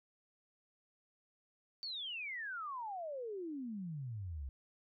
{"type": "exponential sweep", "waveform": "sine", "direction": "down", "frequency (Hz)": [4600, 63.8], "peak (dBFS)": -40, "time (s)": [1.83, 4.49], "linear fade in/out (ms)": 0, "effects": []}